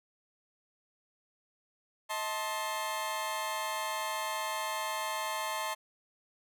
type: chord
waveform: sawtooth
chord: A diminished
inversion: second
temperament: just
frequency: 633.6 / 880 / 1056 Hz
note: Eb5 / A5 / C6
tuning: +31 / 0 / +16 cents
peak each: -36 / -33 / -33 dBFS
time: 2.09-5.75 s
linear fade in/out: 20 ms
effects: none